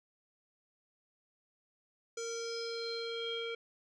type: tone with low-pass filter sweep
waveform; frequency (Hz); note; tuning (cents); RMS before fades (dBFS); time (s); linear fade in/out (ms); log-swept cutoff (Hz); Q
square; 461.8; A#4; -16; -39; 2.17-3.55; 5; 6600 to 2800; 7.4
effects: none